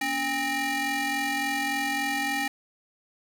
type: ring-modulated tone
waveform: 25% pulse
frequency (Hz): 523.3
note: C5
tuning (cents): 0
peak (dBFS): -19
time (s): 0.01-2.48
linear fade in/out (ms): 5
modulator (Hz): 1330
effects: none